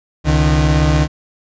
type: tone pair together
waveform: 35% pulse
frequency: 67.9 / 152.43 Hz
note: C#2 / D#3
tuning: -35 / -35 cents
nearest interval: octave + major second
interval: 1400 cents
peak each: -12 dBFS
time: 0.24-1.08 s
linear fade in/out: 50 ms
effects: resampled to 16000 Hz